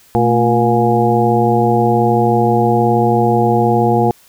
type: harmonic tone with a mistuned harmonic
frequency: 118.8 Hz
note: A#2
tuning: 33 cents sharp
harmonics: 1 / 2 / 3 / 4 / 6 / 7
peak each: -17 / -17 / -17 / -17 / -17 / -17 dBFS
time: 0.15-4.11 s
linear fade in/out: 0 ms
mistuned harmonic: 2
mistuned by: -96 cents
effects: white hiss -48 dBFS RMS until 4.28 s